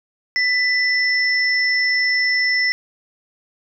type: tone pair together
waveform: sine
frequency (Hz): 1991 / 5325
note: B6 / E8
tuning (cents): +14 / +17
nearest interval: octave + perfect fourth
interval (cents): 1703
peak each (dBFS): -16 / -22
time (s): 0.36-2.72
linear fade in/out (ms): 0
effects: none